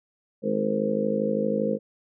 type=harmonic tone with a mistuned harmonic; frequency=52.6 Hz; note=G#1; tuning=23 cents sharp; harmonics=3 / 4 / 5 / 6 / 7 / 8 / 9 / 10; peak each=-37 / -27 / -35 / -34 / -37 / -34 / -28 / -28 dBFS; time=0.42-1.79 s; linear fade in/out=50 ms; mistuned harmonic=8; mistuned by=+31 cents; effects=none